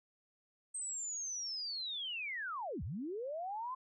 sine linear two-way sweep, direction down then up, 8360 to 62.5 to 1057 Hz, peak -38 dBFS, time 0.74-3.75 s, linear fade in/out 10 ms, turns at 2.83 s, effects none

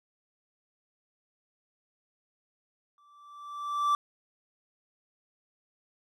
triangle tone with exponential growth, 1167 Hz, D6, 11 cents flat, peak -19 dBFS, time 2.98-3.95 s, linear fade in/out 1 ms, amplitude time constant 210 ms, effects none

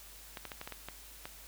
clicks, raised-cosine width 0.3 ms, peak -25 dBFS, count 8, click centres 0.372 / 0.453 / 0.518 / 0.614 / 0.675 / 0.723 / 0.886 / 1.255 s, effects added 50 Hz sine -56 dBFS peak until 1.47 s + white hiss -53 dBFS RMS until 1.47 s

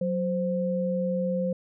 sine tone pair together, 184.33 / 521 Hz, F#3 / C5, -6 / -7 cents, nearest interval octave + tritone, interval 1799 cents, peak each -27 dBFS, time 0.01-1.53 s, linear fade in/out 5 ms, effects none

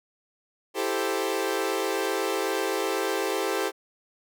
sawtooth chord, A minor seventh, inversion second, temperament equal, 329.6 / 392 / 440 / 523.3 Hz, E4 / G4 / A4 / C5, 0 / 0 / 0 / 0 cents, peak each -29 / -25 / -27 / -28 dBFS, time 0.74-3.72 s, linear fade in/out 50 ms, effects none

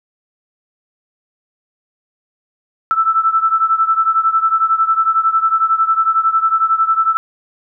sine beating tone pair, 1318.5 / 1329.5 Hz, E6 / E6, 0 / +14 cents, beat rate 11 Hz, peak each -13 / -16 dBFS, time 2.91-7.17 s, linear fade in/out 0 ms, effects none

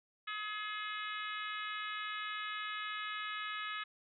harmonic tone, 423.5 Hz, G#4, 34 cents sharp, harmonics 3 / 4 / 5 / 6 / 7 / 8 / 9, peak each -42 / -44 / -46 / -48 / -49 / -50 / -51 dBFS, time 0.27-3.84 s, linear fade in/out 10 ms, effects none

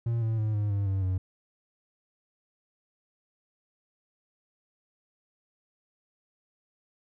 triangle tone with pitch steps, 116.54 / 112.25 / 108.11 / 104.13 / 100.29 / 96.59 / 93.03 Hz, A#2 / A2 / A2 / G#2 / G2 / G2 / F#2, 0 / +35 / -30 / +5 / +40 / -25 / +10 cents, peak -23 dBFS, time 0.06-1.18 s, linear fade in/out 5 ms, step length 160 ms, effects none

